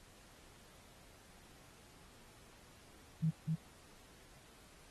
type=tone with echo; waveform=sine; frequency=159.6 Hz; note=D#3; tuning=44 cents sharp; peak=-29 dBFS; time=3.22-3.31 s; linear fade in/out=20 ms; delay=250 ms; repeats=1; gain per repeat=-3 dB; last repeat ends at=3.56 s; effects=pink hiss -62 dBFS RMS until 4.9 s + AAC 32 kbps